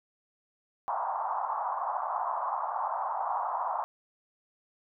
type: band-pass noise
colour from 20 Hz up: white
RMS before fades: -32 dBFS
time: 0.88-3.84 s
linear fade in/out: 0 ms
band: 710 to 1100 Hz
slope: 48 dB/octave
effects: none